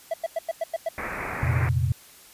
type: tone bursts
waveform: triangle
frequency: 659.3 Hz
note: E5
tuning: in tune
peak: -21 dBFS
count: 7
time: 0.11-0.889 s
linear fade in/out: 5 ms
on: 29 ms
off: 96 ms
type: low-pass noise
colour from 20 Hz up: white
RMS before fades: -32 dBFS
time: 0.98-1.69 s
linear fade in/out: 0 ms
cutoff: 2400 Hz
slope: 96 dB/octave
type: chord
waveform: sine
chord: F suspended fourth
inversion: none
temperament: just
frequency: 87.31 / 116.41 / 130.96 Hz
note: F2 / Bb2 / C3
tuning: 0 / -2 / +2 cents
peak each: -25 dBFS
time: 1.43-1.92 s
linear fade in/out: 0 ms
effects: white hiss -50 dBFS RMS until 2.33 s + resampled to 32000 Hz